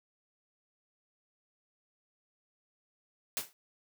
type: noise with exponential decay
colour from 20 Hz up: white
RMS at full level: -30 dBFS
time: 3.37-3.53 s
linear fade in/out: 0 ms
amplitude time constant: 33 ms
effects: high-pass 100 Hz 12 dB/octave